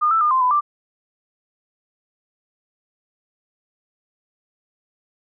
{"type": "tone with pitch steps", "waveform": "sine", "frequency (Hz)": [1218, 1323, 1212, 1041, 1002, 1179], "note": ["D#6", "E6", "D#6", "C6", "B5", "D6"], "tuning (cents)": [-37, 6, -46, -9, 25, 6], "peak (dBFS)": -14, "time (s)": [0.01, 0.61], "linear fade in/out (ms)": 20, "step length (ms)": 100, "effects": []}